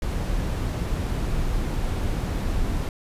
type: noise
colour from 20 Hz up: brown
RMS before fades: -25 dBFS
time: 0.02-2.89 s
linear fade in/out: 2 ms
effects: resampled to 32000 Hz